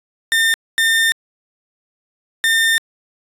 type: tone bursts at uneven times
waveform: 30% pulse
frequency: 1809 Hz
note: A6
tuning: 48 cents sharp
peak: -10 dBFS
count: 3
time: 0.32-0.54 / 0.78-1.12 / 2.44-2.78 s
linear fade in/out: 0 ms
effects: resampled to 32000 Hz